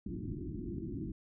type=low-pass noise; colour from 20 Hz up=white; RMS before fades=-40 dBFS; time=0.06-1.12 s; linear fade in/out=5 ms; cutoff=360 Hz; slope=96 dB/octave; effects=none